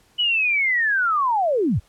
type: linear sweep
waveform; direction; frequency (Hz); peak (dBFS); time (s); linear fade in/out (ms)
sine; down; 2984 to 61.74; -17; 0.18-1.8; 20
effects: pink hiss -58 dBFS RMS until 1.88 s + low-pass 12000 Hz 12 dB/octave